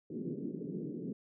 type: band-pass noise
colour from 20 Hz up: pink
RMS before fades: -40 dBFS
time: 0.1-1.13 s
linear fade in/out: 5 ms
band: 150 to 420 Hz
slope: 48 dB/octave
effects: none

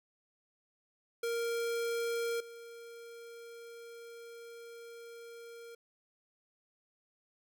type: tone with level steps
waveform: square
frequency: 466.2 Hz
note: A#4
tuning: in tune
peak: -33 / -48 dBFS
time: 1.23-5.75 s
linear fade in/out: 5 ms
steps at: 2.4 s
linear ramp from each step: 5 ms
effects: none

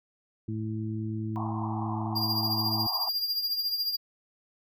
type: harmonic tone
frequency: 109.3 Hz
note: A2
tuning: 11 cents flat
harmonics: 1 / 2 / 3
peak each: -32 / -35 / -37 dBFS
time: 0.48-2.87 s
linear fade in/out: 5 ms
type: band-pass noise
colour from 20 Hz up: pink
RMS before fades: -37 dBFS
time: 1.36-3.09 s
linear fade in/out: 0 ms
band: 700 to 1100 Hz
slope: 96 dB/octave
type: tone with tremolo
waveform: square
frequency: 4796 Hz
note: D8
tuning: 36 cents sharp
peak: -25 dBFS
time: 2.15-3.97 s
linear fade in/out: 20 ms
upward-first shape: triangle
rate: 14 Hz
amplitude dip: 65%
effects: none

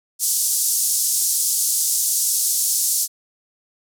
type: band-pass noise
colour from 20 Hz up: white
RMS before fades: -20 dBFS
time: 0.19-3.08 s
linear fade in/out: 50 ms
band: 5500 to 12000 Hz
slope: 24 dB/octave
effects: none

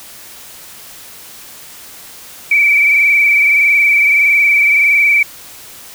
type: tone with frequency modulation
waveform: sine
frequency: 2301 Hz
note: D7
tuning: 36 cents flat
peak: -7 dBFS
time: 2.51-5.23 s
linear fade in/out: 5 ms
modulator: 21.6 Hz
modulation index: 2.7
effects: white hiss -35 dBFS RMS until 5.94 s

